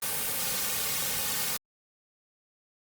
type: noise with comb filter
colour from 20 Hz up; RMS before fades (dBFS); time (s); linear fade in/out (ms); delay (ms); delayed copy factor
white; -30; 0.02-1.57; 5; 3; -0.7
effects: Opus 32 kbps